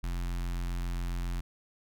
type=tone with notch filter; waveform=square; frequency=43.67 Hz; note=F1; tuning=1 cent sharp; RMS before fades=-33 dBFS; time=0.03-1.41 s; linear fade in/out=10 ms; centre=500 Hz; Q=0.96; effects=none